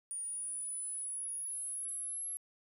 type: linear sweep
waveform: sine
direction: up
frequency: 9490 to 11175 Hz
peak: -35 dBFS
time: 0.11-2.37 s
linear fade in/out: 0 ms
effects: tanh soft clip ceiling -36 dBFS + 11-bit